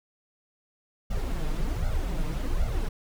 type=noise with flanger; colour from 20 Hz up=brown; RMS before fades=-27 dBFS; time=1.1-2.89 s; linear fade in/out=10 ms; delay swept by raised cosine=1.4 to 6.6 ms; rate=1.3 Hz; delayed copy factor=+0.95; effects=none